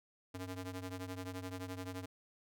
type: ring-modulated tone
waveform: sawtooth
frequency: 185 Hz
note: F#3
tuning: in tune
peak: -35 dBFS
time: 0.34-2.06 s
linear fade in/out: 10 ms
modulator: 86.7 Hz
effects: none